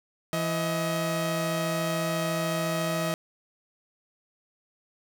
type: tone pair together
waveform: sawtooth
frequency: 166.8 / 633.2 Hz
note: E3 / D#5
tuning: +21 / +30 cents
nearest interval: octave + major seventh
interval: 2309 cents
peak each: -25 dBFS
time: 0.33-3.14 s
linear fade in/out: 0 ms
effects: none